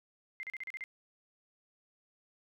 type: tone bursts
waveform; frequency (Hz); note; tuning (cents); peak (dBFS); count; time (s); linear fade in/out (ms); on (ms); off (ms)
sine; 2090; C7; -2; -38; 7; 0.4-0.839; 0; 31; 37
effects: none